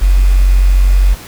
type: tone with quantisation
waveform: sine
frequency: 46.25 Hz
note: F#1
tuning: in tune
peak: -5 dBFS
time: 0.01-1.15 s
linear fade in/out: 20 ms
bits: 5
effects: pink hiss -32 dBFS RMS until 1.27 s